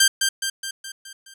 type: tone with echo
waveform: 10% pulse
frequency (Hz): 1577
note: G6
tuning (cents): +10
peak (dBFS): -4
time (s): 0-0.08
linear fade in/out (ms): 5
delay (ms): 210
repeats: 6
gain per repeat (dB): -5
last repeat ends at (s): 1.34
effects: none